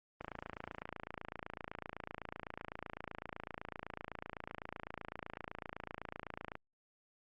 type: click train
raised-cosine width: 0.5 ms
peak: -27 dBFS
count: 178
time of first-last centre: 0.21-6.554 s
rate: 27.9 Hz
effects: Opus 24 kbps